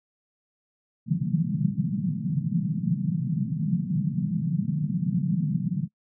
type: band-pass noise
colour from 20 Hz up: pink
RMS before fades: -26 dBFS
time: 1.06-5.88 s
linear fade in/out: 50 ms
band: 140 to 200 Hz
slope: 48 dB/octave
effects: noise-tail reverb RT60 0.1 s tail -23 dB re dry